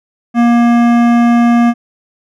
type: tone with hard clipping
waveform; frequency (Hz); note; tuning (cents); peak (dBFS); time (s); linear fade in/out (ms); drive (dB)
sine; 236.7; A#3; +27; -8; 0.34-1.74; 50; 15
effects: none